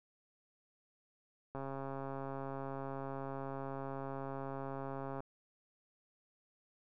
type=click train; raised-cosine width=1 ms; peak=-29 dBFS; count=498; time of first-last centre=1.55-5.204 s; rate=136 Hz; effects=none